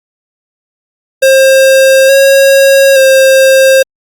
square tone with pitch steps, 533 / 546 / 532 Hz, C5 / C#5 / C5, +32 / -26 / +29 cents, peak -3 dBFS, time 1.22-3.83 s, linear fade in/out 10 ms, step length 870 ms, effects Opus 48 kbps

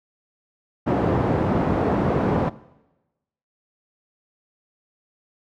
pink band-pass noise, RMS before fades -21 dBFS, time 0.86-2.5 s, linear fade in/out 20 ms, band 110 to 770 Hz, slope 12 dB/octave, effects noise-tail reverb RT60 1.0 s tail -19 dB re dry

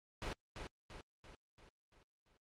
pink noise with echo, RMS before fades -41 dBFS, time 0.22-0.33 s, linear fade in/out 0 ms, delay 340 ms, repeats 6, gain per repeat -5 dB, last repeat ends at 2.37 s, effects low-pass 5000 Hz 12 dB/octave + Opus 32 kbps

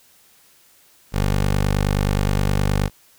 15% pulse tone, 49.53 Hz, G1, 19 cents sharp, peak -11 dBFS, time 1.12-2.9 s, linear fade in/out 50 ms, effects white hiss -54 dBFS RMS until 3.18 s

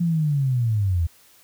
sine linear sweep, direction down, 174.61 to 79.2 Hz, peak -18 dBFS, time 0-1.07 s, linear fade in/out 10 ms, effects white hiss -54 dBFS RMS until 1.43 s

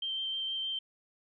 sine tone with vibrato, 3136 Hz, G7, in tune, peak -32 dBFS, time 0.02-0.79 s, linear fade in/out 5 ms, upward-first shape triangle, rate 6.4 Hz, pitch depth 12 cents each way, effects none

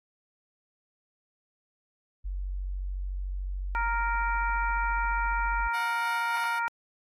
sine tone, 46.87 Hz, F#1, 23 cents sharp, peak -30 dBFS, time 2.24-5.69 s, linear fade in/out 20 ms
harmonic tone, 466.2 Hz, A#4, in tune, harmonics 2 / 3 / 4 / 5, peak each -29 / -30 / -39 / -38 dBFS, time 3.75-6.68 s, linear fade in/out 0 ms
10% pulse tone with tremolo, 727 Hz, F#5, 31 cents flat, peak -28 dBFS, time 5.73-6.6 s, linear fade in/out 20 ms, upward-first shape sine, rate 3.3 Hz, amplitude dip 25%
effects AAC 48 kbps

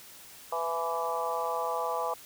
harmonic tone with a mistuned harmonic, 166.1 Hz, E3, 13 cents sharp, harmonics 3 / 4 / 5 / 6 / 7, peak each -35 / -35 / -35 / -35 / -35 dBFS, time 0.52-2.14 s, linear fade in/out 5 ms, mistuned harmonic 5, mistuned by +20 cents, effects white hiss -50 dBFS RMS until 2.25 s

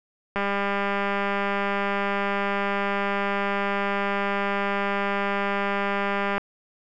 click train, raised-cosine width 0.5 ms, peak -11 dBFS, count 1205, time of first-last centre 0.36-6.38 s, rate 200 Hz, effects none

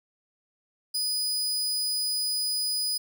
sawtooth tone, 4970 Hz, D#8, 3 cents flat, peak -23 dBFS, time 0.94-2.98 s, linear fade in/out 10 ms, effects none

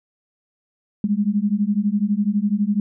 sine beating tone pair, 200 / 212 Hz, G3 / G#3, +35 / +36 cents, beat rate 12 Hz, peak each -20 / -20 dBFS, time 1.04-2.8 s, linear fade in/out 2 ms, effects none

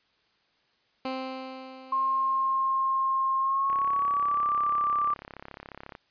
15% pulse tone with exponential decay, 261.6 Hz, C4, in tune, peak -23 dBFS, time 1.05-3.17 s, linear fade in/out 2 ms, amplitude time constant 460 ms
sine tone with pitch glide, 1066 to 1176 Hz, C6 to D6, +32 to +2 cents, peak -23 dBFS, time 1.92-5.14 s, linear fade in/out 5 ms, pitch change +170 cents, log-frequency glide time 3.39-4.47 s
click train, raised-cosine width 0.5 ms, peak -26 dBFS, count 78, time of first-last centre 3.7-5.951 s, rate 34.2 Hz
effects white hiss -68 dBFS RMS until 6.1 s + resampled to 11025 Hz

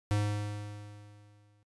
square tone with exponential decay, 103.83 Hz, G#2, in tune, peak -26 dBFS, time 0.11-1.63 s, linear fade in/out 0 ms, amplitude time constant 330 ms, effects noise-tail reverb RT60 0.1 s tail -23 dB re dry + resampled to 24000 Hz

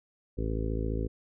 harmonic tone, 54.6 Hz, A1, 13 cents flat, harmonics 1 / 2 / 3 / 4 / 5 / 6 / 7 / 8 / 9, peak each -31 / -35 / -41 / -41 / -38 / -45 / -39 / -41 / -42 dBFS, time 0.37-1.08 s, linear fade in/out 20 ms, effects none

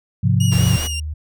sine chord, F minor, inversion first, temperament equal, 103.83 / 130.81 / 174.61 Hz, Ab2 / C3 / F3, 0 / 0 / 0 cents, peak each -16 / -17 / -19 dBFS, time 0.23-0.77 s, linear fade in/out 10 ms
20% pulse tone with vibrato, 2843 Hz, F7, 30 cents sharp, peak -19 dBFS, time 0.4-1 s, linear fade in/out 5 ms, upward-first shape triangle, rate 4.9 Hz, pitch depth 48 cents each way
pink noise, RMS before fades -28 dBFS, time 0.51-0.88 s, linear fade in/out 20 ms
sine tone, 76.3 Hz, D#2, 33 cents flat, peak -23 dBFS, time 0.53-1.14 s, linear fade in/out 10 ms
effects none

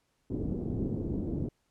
white low-pass noise, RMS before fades -33 dBFS, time 0.3-1.49 s, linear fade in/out 5 ms, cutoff 340 Hz, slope 24 dB/octave, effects pink hiss -75 dBFS RMS until 1.7 s + low-pass 11000 Hz 12 dB/octave

